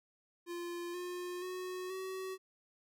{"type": "tone with pitch steps", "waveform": "square", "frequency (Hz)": [346.9, 356.9, 367.1, 377.6], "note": ["F4", "F4", "F#4", "F#4"], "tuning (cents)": [-12, 38, -14, 35], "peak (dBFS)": -40, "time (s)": [0.46, 2.38], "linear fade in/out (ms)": 50, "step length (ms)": 480, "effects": []}